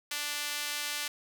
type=tone with high-pass filter; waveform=sawtooth; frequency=293.7 Hz; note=D4; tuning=in tune; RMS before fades=-35 dBFS; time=0.11-1.08 s; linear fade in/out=5 ms; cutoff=2300 Hz; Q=0.76; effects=none

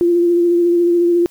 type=tone with vibrato; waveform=sine; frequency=346 Hz; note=F4; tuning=16 cents flat; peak=-10 dBFS; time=0.01-1.26 s; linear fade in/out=0 ms; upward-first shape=sine; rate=14 Hz; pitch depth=22 cents each way; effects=white hiss -49 dBFS RMS until 1.3 s

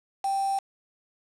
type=tone with quantisation; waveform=sine; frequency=784 Hz; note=G5; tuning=in tune; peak=-24 dBFS; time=0.24-0.59 s; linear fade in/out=5 ms; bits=6; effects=low-pass 9000 Hz 12 dB/octave

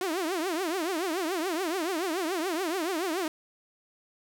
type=tone with vibrato; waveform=sawtooth; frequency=347.6 Hz; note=F4; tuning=8 cents flat; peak=-24 dBFS; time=0.01-3.28 s; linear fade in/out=2 ms; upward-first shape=triangle; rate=7 Hz; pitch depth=250 cents each way; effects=none

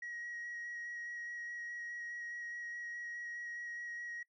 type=tone with vibrato; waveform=sine; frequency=1900 Hz; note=A#6; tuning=33 cents sharp; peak=-40 dBFS; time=0.02-4.23 s; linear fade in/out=5 ms; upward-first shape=square; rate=4.8 Hz; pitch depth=9 cents each way; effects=noise-tail reverb RT60 0.1 s tail -23 dB re dry + tanh soft clip ceiling -39 dBFS

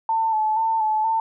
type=tone with vibrato; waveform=sine; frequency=880 Hz; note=A5; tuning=in tune; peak=-18 dBFS; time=0.09-1.2 s; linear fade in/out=2 ms; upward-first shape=square; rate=2.1 Hz; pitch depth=31 cents each way; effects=none

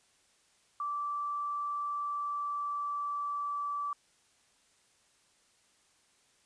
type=tone with pitch glide; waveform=sine; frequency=1165 to 1157.6 Hz; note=D6 to D6; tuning=-14 to -25 cents; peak=-32 dBFS; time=0.8-3.93 s; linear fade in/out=2 ms; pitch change=-11 cents; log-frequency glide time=1.87-3.65 s; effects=white hiss -68 dBFS RMS until 6.45 s + resampled to 22050 Hz

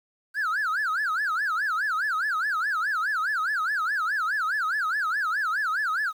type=tone with vibrato; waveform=triangle; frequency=1476 Hz; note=F#6; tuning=5 cents flat; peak=-21 dBFS; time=0.34-6.13 s; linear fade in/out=50 ms; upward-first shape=sine; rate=4.8 Hz; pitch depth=290 cents each way; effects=tanh soft clip ceiling -18 dBFS + 9-bit

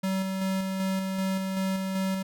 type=tone with tremolo; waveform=square; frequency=190.7 Hz; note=G3; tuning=47 cents flat; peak=-26 dBFS; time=0.03-2.23 s; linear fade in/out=10 ms; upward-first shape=square; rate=2.6 Hz; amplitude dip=30%; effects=none

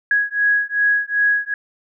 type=beating tone pair; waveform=sine; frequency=1661.2 / 1663.8 Hz; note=G#6 / G#6; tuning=0 / +3 cents; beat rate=2.6 Hz; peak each=-18 dBFS; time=0.11-1.54 s; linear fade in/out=2 ms; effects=none

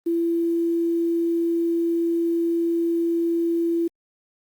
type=tone with quantisation; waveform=sine; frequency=336.8 Hz; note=E4; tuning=37 cents sharp; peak=-19 dBFS; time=0.06-3.88 s; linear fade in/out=10 ms; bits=8; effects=Opus 32 kbps

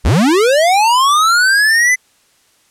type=linear sweep; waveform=square; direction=up; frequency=38.89 to 2043 Hz; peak=-9 dBFS; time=0.04-1.96 s; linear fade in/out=20 ms; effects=white hiss -54 dBFS RMS until 2.7 s + low-pass 10000 Hz 12 dB/octave

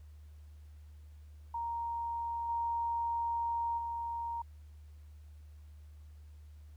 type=tone with level steps; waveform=sine; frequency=933 Hz; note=A#5; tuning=1 cent sharp; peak=-34 / -31 / -35 dBFS; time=1.54-4.42 s; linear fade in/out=5 ms; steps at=2.48 / 3.77 s; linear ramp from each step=20 ms; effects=added 75 Hz sine -50 dBFS peak until 6.76 s + pink hiss -72 dBFS RMS until 6.76 s

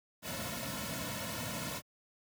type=noise with comb filter; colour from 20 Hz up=pink; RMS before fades=-39 dBFS; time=0.22-1.82 s; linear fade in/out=50 ms; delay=2.5 ms; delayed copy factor=-0.95; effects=high-pass 80 Hz 12 dB/octave

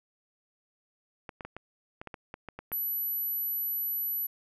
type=clicks; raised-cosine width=0.5 ms; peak=-25 dBFS; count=11; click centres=1.292 / 1.408 / 1.45 / 1.566 / 2.015 / 2.073 / 2.142 / 2.341 / 2.487 / 2.59 / 2.718 s
type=tone; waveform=sine; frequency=11840 Hz; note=F#9; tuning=in tune; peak=-29 dBFS; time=2.72-4.27 s; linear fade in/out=10 ms
effects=none

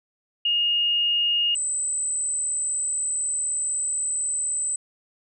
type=tone pair in turn; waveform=sine; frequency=2850 / 8061 Hz; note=F7 / B8; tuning=+34 / +34 cents; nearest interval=octave + tritone; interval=1800 cents; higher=second; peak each=-19 / -23 dBFS; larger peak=first; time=0.45-1.55 / 1.55-4.76 s; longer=second; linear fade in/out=5 ms; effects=none

